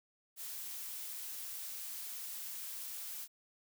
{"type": "noise", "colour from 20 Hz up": "blue", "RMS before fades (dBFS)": -44, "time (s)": [0.36, 3.28], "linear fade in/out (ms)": 50, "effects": []}